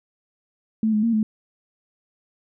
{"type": "tone with pitch steps", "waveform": "sine", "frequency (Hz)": [219.7, 212.4, 230.6, 216.4], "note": ["A3", "G#3", "A#3", "A3"], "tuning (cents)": [-2, 39, -19, -29], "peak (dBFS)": -17, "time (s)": [0.83, 1.23], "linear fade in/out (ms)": 2, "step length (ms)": 100, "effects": []}